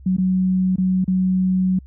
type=tone with dropouts; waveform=sine; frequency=185.9 Hz; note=F#3; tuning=8 cents sharp; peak=-15 dBFS; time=0.06-1.79 s; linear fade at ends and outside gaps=5 ms; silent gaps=0.167-0.182 / 0.76-0.782 / 1.044-1.078 s; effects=added 66 Hz sine -39 dBFS peak until 1.86 s